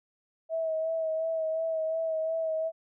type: tone with vibrato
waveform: sine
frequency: 644 Hz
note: E5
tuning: 41 cents flat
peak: -27 dBFS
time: 0.49-2.72 s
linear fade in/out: 50 ms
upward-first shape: sine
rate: 2.8 Hz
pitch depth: 26 cents each way
effects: none